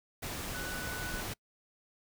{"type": "tone in noise", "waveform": "sine", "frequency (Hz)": 1487, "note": "F#6", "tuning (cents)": 8, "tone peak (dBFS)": -40, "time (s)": [0.54, 1.21], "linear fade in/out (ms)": 10, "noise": "pink", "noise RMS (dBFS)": -39, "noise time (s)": [0.22, 1.34], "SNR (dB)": -4, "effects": ["noise-tail reverb RT60 0.1 s tail -26 dB re dry"]}